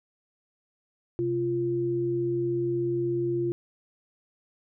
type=tone pair together; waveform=sine; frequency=130 / 346.6 Hz; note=C3 / F4; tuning=-11 / -13 cents; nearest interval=octave + perfect fourth; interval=1698 cents; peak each=-32 / -25 dBFS; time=1.19-3.52 s; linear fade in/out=0 ms; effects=none